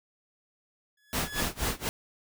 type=tone with exponential growth; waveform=sawtooth; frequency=1696 Hz; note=G#6; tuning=36 cents sharp; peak=-27 dBFS; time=0.97-1.41 s; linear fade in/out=5 ms; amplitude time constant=95 ms
type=noise with tremolo; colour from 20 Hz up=pink; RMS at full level=-28 dBFS; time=1.13-1.89 s; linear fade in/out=0 ms; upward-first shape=sine; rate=4.2 Hz; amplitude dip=95%
effects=none